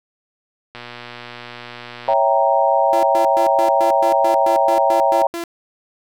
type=click train; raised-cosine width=0.3 ms; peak=-17 dBFS; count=167; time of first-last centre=0.75-2.133 s; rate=120 Hz
type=chord; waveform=sine; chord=C# diminished seventh; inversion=none; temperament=equal; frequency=554.4 / 659.3 / 784 / 932.3 Hz; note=C#5 / E5 / G5 / Bb5; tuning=0 / 0 / 0 / 0 cents; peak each=-18 dBFS; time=2.08-5.27 s; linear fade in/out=2 ms
type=tone bursts; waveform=sawtooth; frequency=339.4 Hz; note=F4; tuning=49 cents flat; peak=-20 dBFS; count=12; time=2.93-5.438 s; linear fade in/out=0 ms; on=99 ms; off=120 ms
effects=none